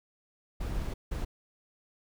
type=noise bursts at uneven times; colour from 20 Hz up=brown; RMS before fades=-33 dBFS; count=2; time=0.6-0.94 / 1.11-1.25 s; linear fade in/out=10 ms; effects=none